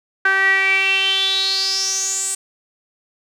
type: tone with band-pass filter sweep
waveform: sawtooth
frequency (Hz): 386.1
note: G4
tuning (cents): -26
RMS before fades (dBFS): -18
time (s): 0.25-2.35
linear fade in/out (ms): 5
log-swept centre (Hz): 1600 to 8300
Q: 8.6
effects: none